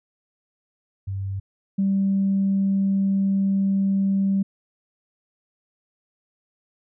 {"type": "tone pair in turn", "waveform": "sine", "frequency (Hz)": [97.4, 195.27], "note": ["G2", "G3"], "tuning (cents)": [-11, -6], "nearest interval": "octave", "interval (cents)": 1205, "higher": "second", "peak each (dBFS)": [-25, -17], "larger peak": "second", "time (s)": [[1.07, 1.4], [1.78, 4.43]], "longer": "second", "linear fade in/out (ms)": 10, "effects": ["tanh soft clip ceiling -13 dBFS"]}